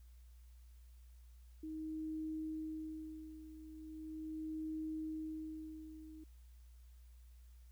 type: tone with tremolo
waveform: sine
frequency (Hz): 313.9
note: D#4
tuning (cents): +15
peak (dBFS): -39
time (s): 1.63-6.24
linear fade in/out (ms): 5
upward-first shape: sine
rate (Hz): 0.39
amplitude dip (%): 75
effects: added 60 Hz sine -56 dBFS peak until 7.71 s + white hiss -75 dBFS RMS until 7.71 s